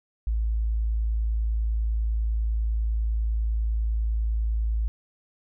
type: tone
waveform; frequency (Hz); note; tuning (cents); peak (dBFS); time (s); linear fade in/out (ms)
sine; 55; A1; 0; -22; 0.27-4.88; 0
effects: none